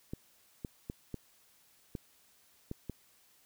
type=clicks; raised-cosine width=3 ms; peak=-25 dBFS; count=7; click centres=0.135 / 0.648 / 0.899 / 1.143 / 1.952 / 2.714 / 2.897 s; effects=white hiss -66 dBFS RMS until 3.45 s